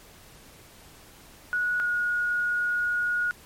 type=tone pair in turn; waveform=sine; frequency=1462 / 1445.2 Hz; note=F#6 / F#6; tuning=-21 / -41 cents; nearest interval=unison; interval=20 cents; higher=first; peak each=-23 dBFS; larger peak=neither; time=1.53-1.8 / 1.8-3.31 s; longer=second; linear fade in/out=0 ms; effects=pink hiss -51 dBFS RMS until 3.45 s + MP3 64 kbps